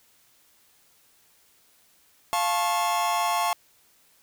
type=chord; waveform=45% pulse; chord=F augmented; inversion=none; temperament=just; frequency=698.5 / 873.1 / 1091.3 Hz; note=F5 / A5 / C#6; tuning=0 / -14 / -27 cents; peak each=-27 dBFS; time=2.33-3.53 s; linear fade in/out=0 ms; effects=white hiss -61 dBFS RMS until 4.22 s